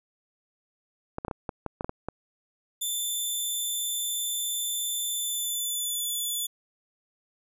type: clicks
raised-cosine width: 1 ms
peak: -17 dBFS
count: 10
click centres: 1.184 / 1.249 / 1.282 / 1.312 / 1.492 / 1.663 / 1.809 / 1.845 / 1.894 / 2.086 s
type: tone with pitch glide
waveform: 10% pulse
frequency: 3537 to 3466 Hz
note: A7 to A7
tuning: +8 to -27 cents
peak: -21 dBFS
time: 2.81-6.47 s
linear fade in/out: 10 ms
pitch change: -35 cents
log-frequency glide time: 5.1-6.12 s
effects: none